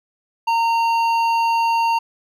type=tone with hard clipping; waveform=sine; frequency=920 Hz; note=A#5; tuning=23 cents flat; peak=-17 dBFS; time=0.47-1.99 s; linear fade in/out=10 ms; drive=9 dB; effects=none